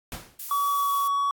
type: noise with exponential decay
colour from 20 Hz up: pink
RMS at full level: -33 dBFS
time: 0.12-0.45 s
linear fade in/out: 1 ms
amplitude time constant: 71 ms
type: noise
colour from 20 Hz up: violet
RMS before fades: -35 dBFS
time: 0.39-1.08 s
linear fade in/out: 5 ms
type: tone with pitch glide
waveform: triangle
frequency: 1137 to 1125.9 Hz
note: C#6 to C#6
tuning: +44 to +27 cents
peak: -20 dBFS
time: 0.51-1.31 s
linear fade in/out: 2 ms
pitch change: -17 cents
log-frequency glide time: 0.72-0.95 s
effects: AAC 64 kbps